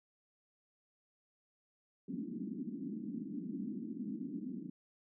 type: band-pass noise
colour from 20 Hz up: pink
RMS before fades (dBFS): -42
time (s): 2.08-4.7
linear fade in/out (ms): 5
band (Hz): 190 to 300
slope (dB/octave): 48
effects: none

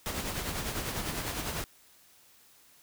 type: noise with tremolo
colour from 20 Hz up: pink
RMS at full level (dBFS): -33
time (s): 0.06-1.64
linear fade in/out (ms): 0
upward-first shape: sine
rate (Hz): 10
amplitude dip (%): 45
effects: white hiss -60 dBFS RMS until 2.82 s

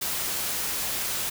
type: noise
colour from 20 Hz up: white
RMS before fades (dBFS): -29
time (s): 0.01-1.3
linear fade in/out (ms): 10
effects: none

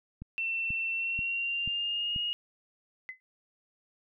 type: click train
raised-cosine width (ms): 5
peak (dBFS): -28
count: 5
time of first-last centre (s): 0.22-2.162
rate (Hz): 2.06
type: tone with pitch glide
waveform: sine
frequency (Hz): 2691 to 2868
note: E7 to F7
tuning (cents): +35 to +45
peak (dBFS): -29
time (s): 0.38-2.33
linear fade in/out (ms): 0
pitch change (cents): +110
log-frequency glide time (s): 0.89-2.2
type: tone with exponential decay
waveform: sine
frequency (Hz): 2035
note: C7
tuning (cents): -49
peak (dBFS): -33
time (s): 3.09-3.2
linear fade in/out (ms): 0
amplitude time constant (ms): 23
effects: none

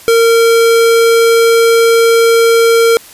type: tone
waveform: square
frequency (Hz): 459.8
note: A#4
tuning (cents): -24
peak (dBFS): -6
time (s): 0.08-2.97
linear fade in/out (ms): 0
effects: white hiss -36 dBFS RMS until 3.13 s + resampled to 32000 Hz

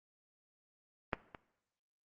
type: clicks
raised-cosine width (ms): 0.5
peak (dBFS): -16 / -30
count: 2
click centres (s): 1.132 / 1.348
effects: noise-tail reverb RT60 0.8 s tail -18 dB re dry + Opus 24 kbps

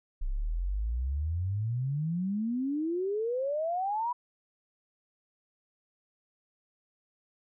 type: exponential sweep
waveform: sine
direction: up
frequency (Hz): 30.87 to 994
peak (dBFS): -28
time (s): 0.21-4.13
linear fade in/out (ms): 10
effects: none

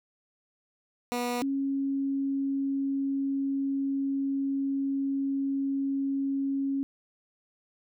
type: tone pair in turn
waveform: 15% pulse / sine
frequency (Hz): 243.4 / 274.3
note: B3 / C#4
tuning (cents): -25 / -18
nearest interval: major second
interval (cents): 207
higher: second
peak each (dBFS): -22 / -26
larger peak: first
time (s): 1.12-1.42 / 1.42-6.83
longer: second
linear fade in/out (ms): 0
effects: none

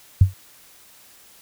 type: tone with exponential decay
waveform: sine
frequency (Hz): 94.6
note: F#2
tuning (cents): +39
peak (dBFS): -5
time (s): 0.21-0.34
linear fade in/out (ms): 5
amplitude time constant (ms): 27
effects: white hiss -50 dBFS RMS until 1.41 s

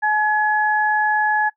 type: tone pair together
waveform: sine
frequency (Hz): 852 / 1692.2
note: G#5 / G#6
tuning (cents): +44 / +32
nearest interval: octave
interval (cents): 1188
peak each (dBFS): -18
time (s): 0.02-1.5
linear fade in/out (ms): 20
effects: noise-tail reverb RT60 0.1 s tail -23 dB re dry

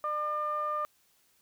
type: tone with low-pass filter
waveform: sawtooth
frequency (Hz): 601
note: D5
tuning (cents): +40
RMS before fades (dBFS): -32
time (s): 0.04-0.85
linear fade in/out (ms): 0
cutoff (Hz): 1200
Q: 5.7
effects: white hiss -68 dBFS RMS until 1.41 s

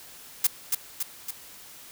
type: noise with echo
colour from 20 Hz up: blue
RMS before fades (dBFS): -20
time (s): 0.44-0.47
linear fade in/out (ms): 5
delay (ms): 280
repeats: 3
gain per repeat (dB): -4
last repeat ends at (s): 1.31
effects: white hiss -47 dBFS RMS until 1.91 s

